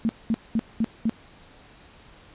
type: tone bursts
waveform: sine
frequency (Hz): 225.1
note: A3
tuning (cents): +40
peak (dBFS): -19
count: 5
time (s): 0.05-1.095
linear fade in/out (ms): 0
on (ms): 41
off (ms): 210
effects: pink hiss -51 dBFS RMS until 2.34 s + resampled to 8000 Hz